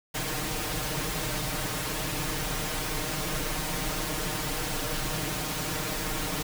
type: noise with comb filter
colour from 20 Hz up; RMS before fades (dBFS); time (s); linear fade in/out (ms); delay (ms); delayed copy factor
pink; -31; 0.14-6.43; 10; 6.5; +1
effects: none